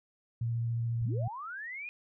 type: tone with vibrato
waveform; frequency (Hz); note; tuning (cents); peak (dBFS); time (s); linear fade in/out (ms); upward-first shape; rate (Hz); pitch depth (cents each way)
sine; 116.54; A#2; 0; -29; 0.41-1.28; 5; square; 14; 10
type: linear sweep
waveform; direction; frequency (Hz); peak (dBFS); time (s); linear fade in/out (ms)
sine; up; 32.7 to 2497; -38; 1.01-1.89; 0
effects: none